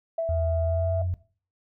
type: tone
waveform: sine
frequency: 659.3 Hz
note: E5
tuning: in tune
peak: -23 dBFS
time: 0.18-1.02 s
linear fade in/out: 5 ms
type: tone with pitch glide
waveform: sine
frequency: 81.6 to 89.5 Hz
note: E2 to F2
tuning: -17 to +43 cents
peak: -24 dBFS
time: 0.29-1.14 s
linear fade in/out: 0 ms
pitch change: +160 cents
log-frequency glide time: 0.61-0.99 s
effects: noise-tail reverb RT60 0.4 s tail -17 dB re dry + tanh soft clip ceiling -13 dBFS